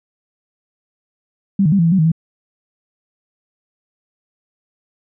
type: tone with pitch steps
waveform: sine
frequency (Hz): 196.6 / 152.7 / 198.3 / 167.4 / 165.4 / 190.7 / 157.8 / 163.3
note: G3 / D#3 / G3 / E3 / E3 / G3 / D#3 / E3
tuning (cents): +5 / -32 / +20 / +27 / +6 / -47 / +25 / -16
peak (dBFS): -10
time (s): 1.59-2.118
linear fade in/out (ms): 5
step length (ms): 66
effects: none